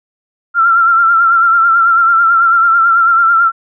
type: tone with vibrato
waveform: sine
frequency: 1362 Hz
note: F6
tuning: 44 cents flat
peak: -6 dBFS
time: 0.54-3.52 s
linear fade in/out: 50 ms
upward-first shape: sine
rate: 9.1 Hz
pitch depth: 51 cents each way
effects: none